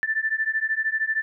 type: beating tone pair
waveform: sine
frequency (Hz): 1760 / 1773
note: A6 / A6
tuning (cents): 0 / +13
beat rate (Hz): 13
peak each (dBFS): -25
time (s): 0.03-1.22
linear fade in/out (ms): 0
effects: none